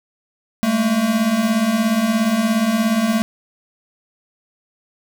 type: beating tone pair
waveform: square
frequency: 207.7 / 224.7 Hz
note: G#3 / A3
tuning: 0 / +37 cents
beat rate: 17 Hz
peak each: -22 / -17 dBFS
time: 0.63-3.22 s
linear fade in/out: 0 ms
effects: none